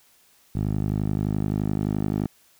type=tone with band-pass filter sweep; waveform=10% pulse; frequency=51.6 Hz; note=G#1; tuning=10 cents flat; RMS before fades=-25 dBFS; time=0.55-2.27 s; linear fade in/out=5 ms; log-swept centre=120 to 230 Hz; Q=0.81; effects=white hiss -59 dBFS RMS until 2.59 s